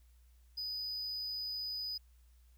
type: tone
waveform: triangle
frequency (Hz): 4978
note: D#8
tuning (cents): 0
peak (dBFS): -36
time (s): 0.57-1.98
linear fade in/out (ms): 10
effects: added 60 Hz sine -60 dBFS peak until 2.57 s + white hiss -75 dBFS RMS until 2.57 s